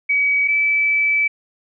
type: tone pair in turn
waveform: sine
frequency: 2271 / 2307 Hz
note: C#7 / D7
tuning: +41 / -31 cents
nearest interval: unison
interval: 28 cents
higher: second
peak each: -14 dBFS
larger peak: neither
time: 0.09-0.48 / 0.48-1.28 s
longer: second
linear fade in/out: 10 ms
effects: none